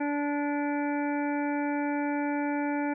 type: harmonic tone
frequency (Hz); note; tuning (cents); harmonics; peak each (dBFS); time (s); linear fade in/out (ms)
290; D4; -22; 1 / 2 / 3 / 5 / 6 / 7 / 8; -28 / -36 / -34 / -40 / -43 / -47 / -42; 0-2.94; 10
effects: none